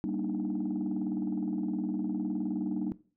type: chord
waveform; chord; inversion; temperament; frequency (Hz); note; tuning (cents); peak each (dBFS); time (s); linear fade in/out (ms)
sine; Eb major seventh; first; just; 194.45 / 233.3 / 291.7 / 311.1; G3 / Bb3 / D4 / Eb4; -14 / +2 / -12 / 0; -34; 0.04-2.92; 0
effects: noise-tail reverb RT60 0.4 s tail -19 dB re dry + tanh soft clip ceiling -24 dBFS